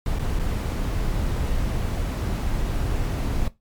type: noise with dropouts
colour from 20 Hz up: brown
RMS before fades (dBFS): -24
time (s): 0.06-3.48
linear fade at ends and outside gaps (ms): 2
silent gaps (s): 0.187-0.193 / 0.391-0.395
effects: noise-tail reverb RT60 0.2 s tail -18 dB re dry + MP3 96 kbps